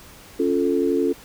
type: chord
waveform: sine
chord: Db augmented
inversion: none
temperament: equal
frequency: 277.2 / 349.2 / 440 Hz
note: Db4 / F4 / A4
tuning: 0 / 0 / 0 cents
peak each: -22 dBFS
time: 0.39-1.13 s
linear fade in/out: 10 ms
effects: pink hiss -45 dBFS RMS until 1.24 s